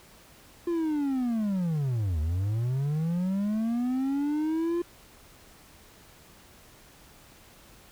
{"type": "linear two-way sweep", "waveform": "triangle", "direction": "down then up", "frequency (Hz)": [349.2, 73.9, 349.2], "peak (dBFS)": -23, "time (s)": [0.67, 4.82], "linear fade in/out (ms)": 5, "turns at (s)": 2.2, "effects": ["pink hiss -54 dBFS RMS until 7.91 s"]}